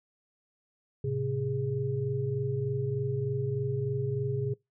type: tone cluster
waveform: sine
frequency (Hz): 109.7 / 133 / 411.5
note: A2 / C3 / G#4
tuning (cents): -5 / +29 / -16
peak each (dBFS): -35 / -30 / -33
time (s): 1.04-4.54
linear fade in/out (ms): 5
effects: noise-tail reverb RT60 0.2 s tail -24 dB re dry